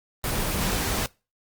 sine tone in noise, 182.4 Hz, F#3, 24 cents flat, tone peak -32 dBFS, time 0.54-0.79 s, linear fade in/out 0 ms, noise pink, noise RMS -26 dBFS, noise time 0.24-1.06 s, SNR -9 dB, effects noise-tail reverb RT60 0.3 s tail -24 dB re dry + Opus 24 kbps

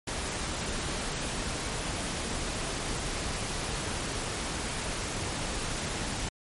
pink noise, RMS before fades -33 dBFS, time 0.07-6.29 s, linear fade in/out 5 ms, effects MP3 48 kbps

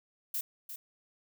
violet noise with echo, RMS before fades -34 dBFS, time 0.34-0.41 s, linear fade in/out 5 ms, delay 350 ms, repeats 1, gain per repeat -9 dB, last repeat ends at 0.76 s, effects none

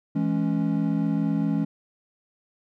triangle chord, C# minor, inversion first, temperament equal with one note detuned, 164.81 / 209.6 / 277.2 Hz, E3 / G#3 / C#4, 0 / +16 / 0 cents, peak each -24 dBFS, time 0.15-1.65 s, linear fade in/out 10 ms, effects none

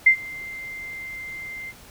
sine tone with ADSR envelope, 2088 Hz, C7, 4 cents flat, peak -8 dBFS, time 0.06-1.73 s, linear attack 9 ms, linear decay 86 ms, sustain -24 dB, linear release 40 ms, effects pink hiss -47 dBFS RMS until 1.9 s

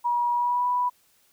sine tone with pitch glide, 961 to 985.2 Hz, B5 to B5, -48 to -5 cents, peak -21 dBFS, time 0.04-0.9 s, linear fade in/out 20 ms, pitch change +43 cents, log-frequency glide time 0.33-0.67 s, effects white hiss -63 dBFS RMS until 1.32 s

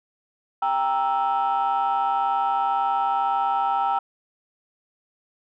sine chord, E diminished, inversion first, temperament equal with one note detuned, 790.4 / 932.3 / 1318.5 Hz, G5 / Bb5 / E6, +14 / 0 / 0 cents, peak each -21 / -24 / -25 dBFS, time 0.62-3.99 s, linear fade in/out 5 ms, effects tanh soft clip ceiling -15 dBFS

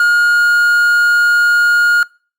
triangle tone with quantisation, 1425 Hz, F6, 34 cents sharp, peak -6 dBFS, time 0-2.03 s, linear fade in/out 2 ms, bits 5, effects noise-tail reverb RT60 0.4 s tail -26 dB re dry + Opus 48 kbps

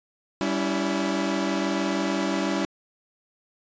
sawtooth chord, C# diminished, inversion second, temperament equal with one note detuned, 196 / 283.5 / 329.6 Hz, G3 / C#4 / E4, 0 / +39 / 0 cents, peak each -24 dBFS, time 0.41-2.65 s, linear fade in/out 0 ms, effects resampled to 16000 Hz

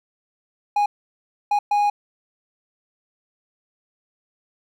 triangle tone bursts at uneven times, 824 Hz, G#5, 14 cents flat, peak -14 dBFS, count 3, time 0.76-0.86 / 1.51-1.59 / 1.71-1.9 s, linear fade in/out 5 ms, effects none

